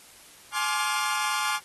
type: chord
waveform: sawtooth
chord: D half-diminished seventh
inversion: second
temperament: just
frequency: 845.8 / 1057.2 / 1174.7 / 1409.6 Hz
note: Ab5 / C6 / D6 / F6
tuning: +31 / +18 / 0 / +16 cents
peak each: -27 dBFS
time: 0.52-1.6 s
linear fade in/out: 50 ms
effects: white hiss -51 dBFS RMS until 1.64 s + AAC 32 kbps